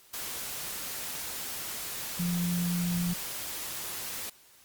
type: tone in noise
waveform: sine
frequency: 174.61 Hz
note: F3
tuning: in tune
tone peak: -27 dBFS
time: 2.19-3.14 s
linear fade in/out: 10 ms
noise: white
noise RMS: -37 dBFS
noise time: 0.13-4.3 s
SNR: +7 dB
effects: white hiss -58 dBFS RMS until 4.64 s + Opus 48 kbps